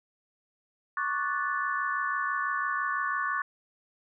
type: chord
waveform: sine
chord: D major seventh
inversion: third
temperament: equal with one note detuned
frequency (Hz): 1108.7 / 1174.7 / 1480 / 1748.9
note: C#6 / D6 / F#6 / A6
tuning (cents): 0 / 0 / 0 / -11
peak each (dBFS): -31 / -35 / -33 / -33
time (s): 0.97-3.42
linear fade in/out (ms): 2
effects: none